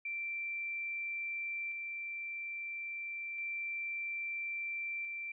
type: tone with tremolo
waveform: sine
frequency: 2349 Hz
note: D7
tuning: in tune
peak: -36 dBFS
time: 0.05-5.32 s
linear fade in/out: 5 ms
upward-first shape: square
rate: 0.3 Hz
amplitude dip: 25%
effects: none